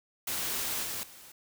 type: noise with level steps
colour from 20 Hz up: white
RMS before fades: -33 / -36 / -51 dBFS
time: 0.27-1.32 s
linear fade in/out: 5 ms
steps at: 0.83 / 1.03 s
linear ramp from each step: 2 ms
effects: none